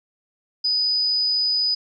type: tone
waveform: sine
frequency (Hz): 4978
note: D#8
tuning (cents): 0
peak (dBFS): -18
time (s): 0.64-1.75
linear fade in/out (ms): 10
effects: none